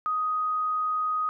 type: tone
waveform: sine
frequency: 1250 Hz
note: D#6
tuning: 8 cents sharp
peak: -24 dBFS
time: 0.06-1.29 s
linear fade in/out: 0 ms
effects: none